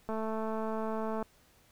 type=click train; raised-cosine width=1 ms; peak=-23 dBFS; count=251; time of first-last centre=0.09-1.226 s; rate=220 Hz; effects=pink hiss -64 dBFS RMS until 1.71 s